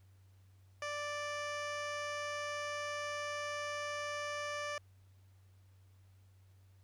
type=tone with low-pass filter; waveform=15% pulse; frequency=587.3 Hz; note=D5; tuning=in tune; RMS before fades=-40 dBFS; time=0.82-4.78 s; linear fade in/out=2 ms; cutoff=6000 Hz; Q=0.96; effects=added 95 Hz sine -60 dBFS peak until 6.83 s + pink hiss -75 dBFS RMS until 6.83 s